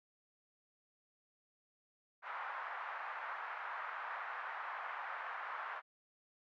white band-pass noise, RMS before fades -44 dBFS, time 2.22-5.82 s, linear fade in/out 50 ms, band 800 to 1600 Hz, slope 24 dB/octave, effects none

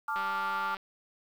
sine chord, D minor, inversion second, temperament equal, 880 / 1174.7 / 1396.9 Hz, A5 / D6 / F6, 0 / 0 / 0 cents, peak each -34 dBFS, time 0.08-0.75 s, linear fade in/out 5 ms
click train, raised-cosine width 0.3 ms, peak -26 dBFS, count 119, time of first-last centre 0.16-0.768 s, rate 194 Hz
effects 9-bit

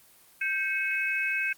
sine tone cluster, 1568 / 2198 / 2558 Hz, G6 / C#7 / D#7, 0 / -15 / +47 cents, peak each -30 / -32 / -29 dBFS, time 0.41-1.53 s, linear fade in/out 5 ms, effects white hiss -57 dBFS RMS until 1.57 s + Opus 24 kbps

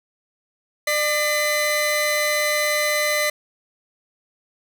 sawtooth tone pair together, 598.6 / 2027 Hz, D5 / B6, +33 / +45 cents, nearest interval octave + major sixth, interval 2112 cents, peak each -18 dBFS, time 0.87-3.3 s, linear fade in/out 5 ms, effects none

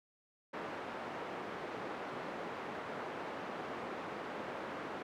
pink band-pass noise, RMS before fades -43 dBFS, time 0.53-5.03 s, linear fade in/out 10 ms, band 300 to 1600 Hz, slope 12 dB/octave, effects none

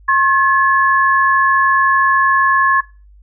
sine tone pair together, 1078.5 / 1712 Hz, C#6 / A6, -48 / -48 cents, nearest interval minor sixth, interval 800 cents, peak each -12 dBFS, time 0.08-2.81 s, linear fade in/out 10 ms, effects noise-tail reverb RT60 0.3 s tail -20 dB re dry + added 50 Hz sine -41 dBFS peak until 3.22 s

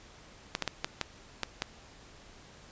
clicks, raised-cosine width 0.2 ms, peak -12 dBFS, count 7, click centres 0.551 / 0.623 / 0.677 / 0.845 / 1.013 / 1.433 / 1.621 s, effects pink hiss -54 dBFS RMS until 2.71 s + resampled to 16000 Hz

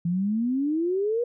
sine exponential sweep, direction up, 167 to 489.5 Hz, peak -22 dBFS, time 0.05-1.24 s, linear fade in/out 5 ms, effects none

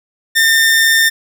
sawtooth tone with amplitude modulation, 1807 Hz, A6, 46 cents sharp, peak -4 dBFS, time 0.35-1.1 s, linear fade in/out 20 ms, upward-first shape sine, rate 143 Hz, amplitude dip 25%, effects none

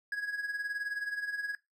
triangle tone with tremolo, 1661.2 Hz, G#6, in tune, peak -28 dBFS, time 0.12-1.55 s, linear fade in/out 2 ms, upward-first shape sine, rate 19 Hz, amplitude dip 65%, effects noise-tail reverb RT60 0.2 s tail -20 dB re dry + MP3 96 kbps

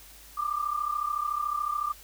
sine tone pair together, 1178.2 / 1212 Hz, D6 / D#6, +5 / -46 cents, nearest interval unison, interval 49 cents, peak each -29 / -31 dBFS, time 0.37-1.93 s, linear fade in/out 10 ms, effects added 50 Hz sine -54 dBFS peak until 2.03 s + white hiss -51 dBFS RMS until 2.03 s

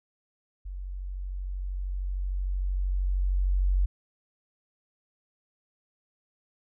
sine tone with level ramp, 46.53 Hz, F#1, 10 cents sharp, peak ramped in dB -34 to -20 dBFS, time 0.65-3.86 s, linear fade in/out 10 ms, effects none

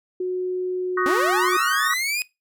sine tone with pitch glide, 366.2 to 363.3 Hz, F#4 to F#4, -18 to -32 cents, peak -22 dBFS, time 0.2-1.57 s, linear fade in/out 5 ms, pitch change -14 cents, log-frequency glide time 0.78-1.26 s
sine chord, D# minor seventh, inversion third, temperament just, 1120.1 / 1244.5 / 1493.4 / 1866.8 Hz, C#6 / D#6 / F#6 / A#6, +18 / 0 / +16 / +2 cents, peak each -25 / -25 / -27 / -28 dBFS, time 0.97-1.94 s, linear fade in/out 5 ms
sawtooth linear sweep, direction up, 246.9 to 2517 Hz, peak -19 dBFS, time 1.06-2.22 s, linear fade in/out 0 ms
effects noise-tail reverb RT60 0.2 s tail -20 dB re dry

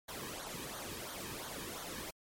pink noise with flanger, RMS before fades -44 dBFS, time 0.08-2.11 s, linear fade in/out 10 ms, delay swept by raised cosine 0.38 to 1.48 ms, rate 2.9 Hz, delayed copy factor -0.7, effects MP3 64 kbps

